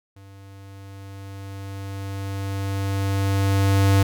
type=tone with level ramp; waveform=square; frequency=98 Hz; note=G2; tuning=in tune; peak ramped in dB=-44 to -14 dBFS; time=0.16-4.03 s; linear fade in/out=5 ms; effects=none